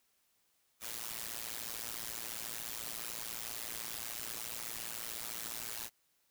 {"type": "noise with amplitude modulation", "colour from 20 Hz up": "white", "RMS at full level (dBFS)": -38, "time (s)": [0.8, 5.9], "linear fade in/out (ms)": 50, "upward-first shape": "sine", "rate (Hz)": 114, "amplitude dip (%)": 100, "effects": ["white hiss -75 dBFS RMS until 6.3 s"]}